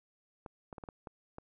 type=clicks; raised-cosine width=1 ms; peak=-30 dBFS; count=7; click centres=0.462 / 0.728 / 0.782 / 0.838 / 0.888 / 1.072 / 1.384 s; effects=none